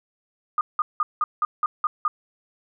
sine tone bursts, 1222 Hz, D#6, 32 cents flat, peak -18 dBFS, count 8, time 0.58-2.08 s, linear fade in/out 2 ms, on 30 ms, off 180 ms, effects none

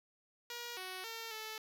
5% pulse tone with pitch steps, 477.1 / 371.9 / 454.4 / 436.9 Hz, A#4 / F#4 / A#4 / A4, +40 / +9 / -44 / -12 cents, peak -31 dBFS, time 0.5-1.58 s, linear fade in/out 2 ms, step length 270 ms, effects none

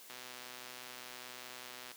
click train, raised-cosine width 0.2 ms, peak -30 dBFS, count 228, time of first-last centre 0.1-1.916 s, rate 125 Hz, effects white hiss -55 dBFS RMS until 1.96 s + high-pass 200 Hz 12 dB/octave

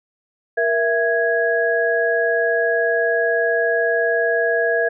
sine tone cluster, 469.1 / 664 / 1659 Hz, A#4 / E5 / G#6, +11 / +12 / -2 cents, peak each -20 dBFS, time 0.57-4.89 s, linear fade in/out 10 ms, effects none

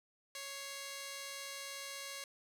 5% pulse tone pair together, 554.4 / 2093 Hz, C#5 / C7, 0 / 0 cents, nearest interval octave + major seventh, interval 2300 cents, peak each -33 / -37 dBFS, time 0.35-2.24 s, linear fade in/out 2 ms, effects low-pass 12000 Hz 12 dB/octave

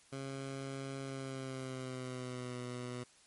15% pulse tone with pitch glide, 135.8 to 123.81 Hz, C#3 to B2, -35 to +5 cents, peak -34 dBFS, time 0.12-3.04 s, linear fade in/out 10 ms, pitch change -160 cents, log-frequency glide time 1.02-2.59 s, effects white hiss -64 dBFS RMS until 3.26 s + MP3 48 kbps

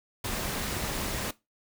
pink noise with amplitude modulation, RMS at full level -30 dBFS, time 0.24-1.31 s, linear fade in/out 5 ms, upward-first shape sine, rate 266 Hz, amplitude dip 55%, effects noise-tail reverb RT60 0.2 s tail -18 dB re dry

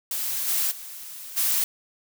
blue noise with level steps, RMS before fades -28 / -24 / -39 / -23 dBFS, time 0.11-1.64 s, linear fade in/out 2 ms, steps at 0.47 / 0.7 / 1.36 s, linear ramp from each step 20 ms, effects none

